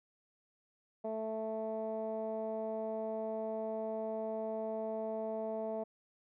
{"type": "tone with low-pass filter", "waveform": "15% pulse", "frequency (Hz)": 220, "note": "A3", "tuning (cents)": 0, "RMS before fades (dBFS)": -38, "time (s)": [1.04, 5.84], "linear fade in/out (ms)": 10, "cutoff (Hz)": 670, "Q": 2.9, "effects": []}